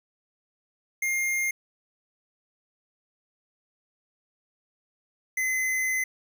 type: tone pair in turn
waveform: square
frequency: 2120 / 2042 Hz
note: C7 / C7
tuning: +22 / -43 cents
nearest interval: minor second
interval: 65 cents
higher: first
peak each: -25 / -25 dBFS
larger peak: neither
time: 1.02-1.51 / 5.37-6.04 s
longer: second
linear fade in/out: 5 ms
effects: none